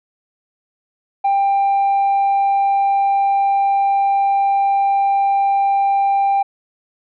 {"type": "tone with tanh clipping", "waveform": "triangle", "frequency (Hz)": 792, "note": "G5", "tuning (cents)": 18, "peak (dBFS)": -13, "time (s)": [1.24, 6.43], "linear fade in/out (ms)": 10, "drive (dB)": 6, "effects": []}